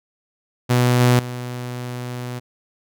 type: tone with level steps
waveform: sawtooth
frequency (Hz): 123.47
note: B2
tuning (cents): 0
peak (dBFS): -10 / -8 / -23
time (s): 0.69-2.4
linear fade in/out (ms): 20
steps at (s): 1 / 1.19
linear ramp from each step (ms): 5
effects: none